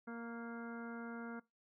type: harmonic tone with a mistuned harmonic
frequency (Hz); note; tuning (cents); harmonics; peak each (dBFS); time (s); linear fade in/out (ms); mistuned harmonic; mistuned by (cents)
233.1; A#3; 0; 1 / 2 / 3 / 4 / 5 / 6 / 7 / 9; -45 / -51 / -56 / -57 / -58 / -52 / -59 / -65; 0.07-1.4; 10; 5; -27
effects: noise-tail reverb RT60 0.2 s tail -21 dB re dry